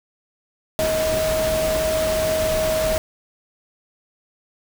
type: tone in noise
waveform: sine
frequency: 632 Hz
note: D#5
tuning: 27 cents sharp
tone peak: -19 dBFS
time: 0.79-2.98 s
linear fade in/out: 0 ms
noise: pink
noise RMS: -26 dBFS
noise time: 0.79-2.98 s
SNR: +4 dB
effects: none